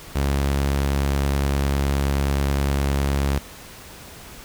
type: tone with vibrato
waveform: sawtooth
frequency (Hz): 69.6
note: C#2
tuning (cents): +8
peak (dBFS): -15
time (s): 0.15-3.39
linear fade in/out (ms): 10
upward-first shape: triangle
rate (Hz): 12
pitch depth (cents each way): 8
effects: pink hiss -41 dBFS RMS until 4.44 s